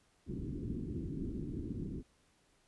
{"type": "low-pass noise", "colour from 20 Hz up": "white", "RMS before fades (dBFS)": -40, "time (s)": [0.26, 2.03], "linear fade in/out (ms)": 50, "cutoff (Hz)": 350, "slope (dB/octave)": 48, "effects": ["pink hiss -71 dBFS RMS until 2.67 s", "resampled to 24000 Hz"]}